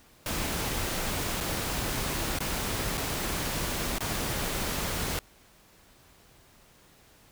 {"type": "noise with dropouts", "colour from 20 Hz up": "pink", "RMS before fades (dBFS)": -31, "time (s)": [0.26, 5.19], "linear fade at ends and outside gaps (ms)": 1, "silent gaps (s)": [[1.404, 1.408], [2.388, 2.404], [2.973, 2.977], [3.984, 4.006]], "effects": ["pink hiss -58 dBFS RMS until 7.31 s"]}